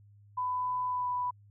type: tone with pitch glide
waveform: sine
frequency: 1000 to 990.2 Hz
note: B5 to B5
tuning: +21 to +4 cents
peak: -29 dBFS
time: 0.37-1.31 s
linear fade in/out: 10 ms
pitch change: -17 cents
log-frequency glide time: 0.88-1.08 s
effects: added 102 Hz sine -55 dBFS peak until 1.5 s